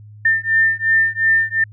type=beating tone pair; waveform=sine; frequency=1797 / 1799.8 Hz; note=A6 / A6; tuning=+36 / +39 cents; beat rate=2.8 Hz; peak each=-16 dBFS; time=0.25-1.64 s; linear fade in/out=5 ms; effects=added 105 Hz sine -37 dBFS peak until 1.72 s